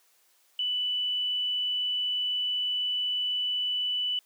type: tone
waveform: sine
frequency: 2978 Hz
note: F#7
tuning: 11 cents sharp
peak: -26 dBFS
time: 0.59-4.19 s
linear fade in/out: 2 ms
effects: white hiss -65 dBFS RMS until 4.25 s + high-pass 400 Hz 12 dB/octave